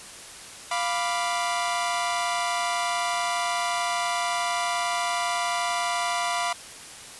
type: chord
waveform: sawtooth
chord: B diminished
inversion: second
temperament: equal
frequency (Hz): 698.5 / 987.8 / 1174.7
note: F5 / B5 / D6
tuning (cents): 0 / 0 / 0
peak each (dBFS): -24 / -25 / -27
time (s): 0.71-6.53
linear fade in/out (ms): 5
effects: white hiss -42 dBFS RMS until 7.19 s + resampled to 24000 Hz